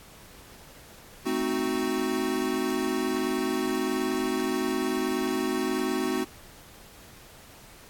square chord, A diminished seventh, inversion none, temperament equal, 220 / 261.6 / 311.1 / 370 Hz, A3 / C4 / Eb4 / Gb4, 0 / 0 / 0 / 0 cents, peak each -35 / -31 / -33 / -30 dBFS, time 1.25-6.25 s, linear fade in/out 20 ms, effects pink hiss -50 dBFS RMS until 7.89 s + AAC 64 kbps

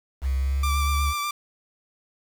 sine tone with pitch glide, 66.5 to 71.27 Hz, C2 to C#2, +29 to +49 cents, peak -21 dBFS, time 0.21-1.14 s, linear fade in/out 50 ms, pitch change +120 cents, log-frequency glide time 0.38-0.81 s
sawtooth tone with vibrato, 1174.7 Hz, D6, in tune, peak -22 dBFS, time 0.63-1.31 s, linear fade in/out 5 ms, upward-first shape sine, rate 8.2 Hz, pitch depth 22 cents each way
effects 7-bit

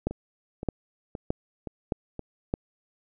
two click trains, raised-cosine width 2 ms, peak -12 / -21 dBFS, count 5 / 5, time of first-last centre 0.07-2.539 / 0.11-2.193 s, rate 1.62 / 1.92 Hz, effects none

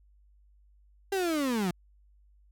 35% pulse linear sweep, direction down, 400 to 168.7 Hz, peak -25 dBFS, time 1.12-1.71 s, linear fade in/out 5 ms, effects added 50 Hz sine -58 dBFS peak until 2.51 s

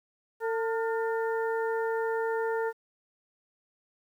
harmonic tone with a mistuned harmonic, 450.7 Hz, A4, 42 cents sharp, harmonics 1 / 2 / 3 / 4, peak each -28 / -34 / -38 / -40 dBFS, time 0.4-2.73 s, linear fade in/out 50 ms, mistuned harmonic 3, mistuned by +78 cents, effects 10-bit

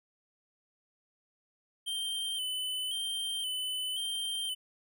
square tone with vibrato, 3083 Hz, G7, 29 cents flat, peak -33 dBFS, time 1.86-4.55 s, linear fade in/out 20 ms, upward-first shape square, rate 0.95 Hz, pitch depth 40 cents each way, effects none

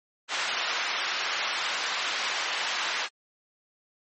pink band-pass noise, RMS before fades -30 dBFS, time 0.28-3.09 s, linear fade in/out 50 ms, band 1100 to 4700 Hz, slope 12 dB/octave, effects MP3 32 kbps

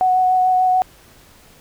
sine tone with vibrato, 740 Hz, F#5, in tune, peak -12 dBFS, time 0.01-0.82 s, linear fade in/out 0 ms, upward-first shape sine, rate 6.8 Hz, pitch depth 11 cents each way, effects pink hiss -48 dBFS RMS until 1.6 s

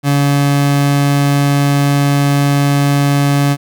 30% pulse tone, 141.9 Hz, C#3, 41 cents sharp, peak -7 dBFS, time 0.03-3.57 s, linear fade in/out 50 ms, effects none

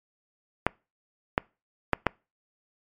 clicks, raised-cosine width 0.5 ms, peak -5 dBFS, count 4, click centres 0.666 / 1.379 / 1.933 / 2.067 s, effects noise-tail reverb RT60 0.3 s tail -26 dB re dry + MP3 96 kbps

